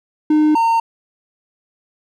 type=tone pair in turn; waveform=triangle; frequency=305.3 / 914.9 Hz; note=D#4 / A#5; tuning=-33 / -33 cents; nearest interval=octave + perfect fifth; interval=1900 cents; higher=second; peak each=-8 / -10 dBFS; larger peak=first; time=0.3-0.55 / 0.55-0.8 s; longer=neither; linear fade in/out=5 ms; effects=none